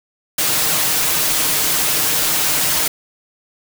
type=noise with comb filter; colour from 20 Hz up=white; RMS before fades=-17 dBFS; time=0.38-2.88 s; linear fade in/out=5 ms; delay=6.5 ms; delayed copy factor=+0.6; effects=none